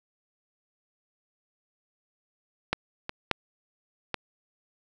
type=clicks; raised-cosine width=0.3 ms; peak=-8 / -16 / -6 / -12 dBFS; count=4; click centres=2.73 / 3.094 / 3.313 / 4.143 s; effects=none